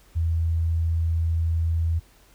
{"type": "tone", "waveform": "sine", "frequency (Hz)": 82.41, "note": "E2", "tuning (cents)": 0, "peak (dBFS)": -20, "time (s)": [0.15, 2], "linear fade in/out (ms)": 20, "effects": ["added 47 Hz sine -55 dBFS peak until 2.34 s", "pink hiss -57 dBFS RMS until 2.34 s"]}